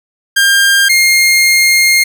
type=tone pair in turn; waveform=sawtooth; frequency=1601 / 2128 Hz; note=G6 / C7; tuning=+36 / +29 cents; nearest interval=perfect fourth; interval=493 cents; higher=second; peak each=-3 dBFS; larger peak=neither; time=0.36-0.89 / 0.89-2.04 s; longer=second; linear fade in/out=10 ms; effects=none